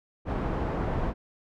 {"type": "low-pass noise", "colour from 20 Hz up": "pink", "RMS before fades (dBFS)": -29, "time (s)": [0.25, 1.14], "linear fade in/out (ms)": 50, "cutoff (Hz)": 1000, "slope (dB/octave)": 12, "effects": []}